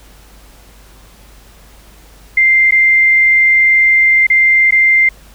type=tone with dropouts; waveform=sine; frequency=2093 Hz; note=C7; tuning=in tune; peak=-6 dBFS; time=2.37-5.09 s; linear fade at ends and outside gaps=5 ms; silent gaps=2.71-2.721 / 4.268-4.3 / 4.709-4.722 s; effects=added 50 Hz sine -41 dBFS peak until 5.34 s + pink hiss -44 dBFS RMS until 5.34 s